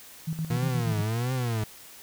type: tone with tremolo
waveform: sine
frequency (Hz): 160.5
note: E3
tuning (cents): -46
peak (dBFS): -26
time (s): 0.27-1.02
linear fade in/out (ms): 10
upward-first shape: square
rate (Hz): 8.4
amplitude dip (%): 70
type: tone with vibrato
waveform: 40% pulse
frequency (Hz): 116.6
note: A#2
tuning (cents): +1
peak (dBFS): -25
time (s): 0.5-1.64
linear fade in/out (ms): 5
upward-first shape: triangle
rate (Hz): 1.5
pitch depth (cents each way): 210
effects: white hiss -48 dBFS RMS until 2.02 s